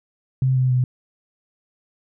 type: tone with pitch steps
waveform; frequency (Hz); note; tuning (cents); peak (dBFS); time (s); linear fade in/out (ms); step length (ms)
sine; 130.81 / 128.49 / 126.21; C3 / C3 / B2; 0 / -31 / +38; -15; 0.42-0.84; 2; 140
effects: none